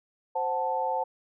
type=chord; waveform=sine; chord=F# diminished; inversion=second; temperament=equal; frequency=523.3 / 740 / 880 Hz; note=C5 / F#5 / A5; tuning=0 / 0 / 0 cents; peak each=-31 / -32 / -28 dBFS; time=0.35-1.04 s; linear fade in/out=10 ms; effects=none